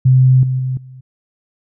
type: tone with level steps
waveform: sine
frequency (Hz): 129.4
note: C3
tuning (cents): -19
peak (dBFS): -6 / -14 / -16 / -33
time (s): 0.05-1.01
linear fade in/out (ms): 10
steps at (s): 0.43 / 0.59 / 0.77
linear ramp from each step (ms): 2
effects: none